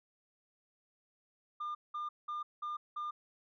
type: tone bursts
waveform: sine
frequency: 1204 Hz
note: D6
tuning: 43 cents sharp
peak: -34 dBFS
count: 5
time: 1.6-3.11 s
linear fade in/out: 10 ms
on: 150 ms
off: 190 ms
effects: tanh soft clip ceiling -35 dBFS